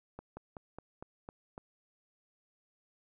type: slowing click train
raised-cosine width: 1 ms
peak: -30 dBFS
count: 7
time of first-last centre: 0.19-1.579 s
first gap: 180 ms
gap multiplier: 1.1
effects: none